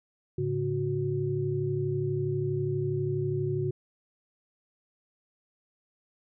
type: tone cluster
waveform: sine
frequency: 108.8 / 141.1 / 367.5 Hz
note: A2 / C#3 / F#4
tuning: -19 / +31 / -12 cents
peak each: -33 / -30 / -30 dBFS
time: 0.38-3.71 s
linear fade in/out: 5 ms
effects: none